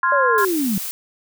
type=chord; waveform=sine; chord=F minor; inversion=second; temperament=equal; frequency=1046.5 / 1396.9 / 1661.2 Hz; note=C6 / F6 / Ab6; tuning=0 / 0 / 0 cents; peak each=-17 / -21 / -21 dBFS; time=0.03-0.45 s; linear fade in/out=2 ms
type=linear sweep; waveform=sine; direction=down; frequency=587.3 to 181.3 Hz; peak=-18 dBFS; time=0.12-0.78 s; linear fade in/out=2 ms
type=noise; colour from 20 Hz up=blue; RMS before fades=-28 dBFS; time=0.38-0.91 s; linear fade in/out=0 ms
effects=none